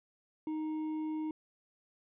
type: tone with hard clipping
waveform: triangle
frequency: 311.1 Hz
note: D#4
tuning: in tune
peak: -35 dBFS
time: 0.47-1.31 s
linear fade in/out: 2 ms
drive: 8 dB
effects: resampled to 8000 Hz